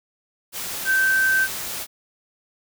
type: tone in noise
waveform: sine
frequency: 1552 Hz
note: G6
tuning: 18 cents flat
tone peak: -16 dBFS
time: 0.85-1.48 s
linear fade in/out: 50 ms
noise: white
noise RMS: -30 dBFS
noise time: 0.52-1.87 s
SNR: +11 dB
effects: none